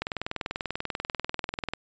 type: click train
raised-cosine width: 0.3 ms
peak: -14 dBFS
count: 36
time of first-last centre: 0.02-1.736 s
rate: 20.4 Hz
effects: resampled to 16000 Hz